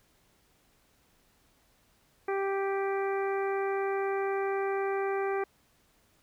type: harmonic tone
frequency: 392 Hz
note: G4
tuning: in tune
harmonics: 1 / 2 / 3 / 4 / 5 / 6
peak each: -29 / -35 / -39 / -41 / -43 / -45 dBFS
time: 2.28-5.44 s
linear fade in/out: 5 ms
effects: pink hiss -67 dBFS RMS until 6.22 s